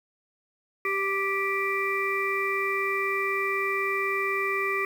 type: harmonic tone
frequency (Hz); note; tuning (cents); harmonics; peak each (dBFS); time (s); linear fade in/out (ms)
392; G4; 0; 1 / 3 / 5 / 6; -30 / -30 / -30 / -30; 0.85-4.85; 2
effects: 8-bit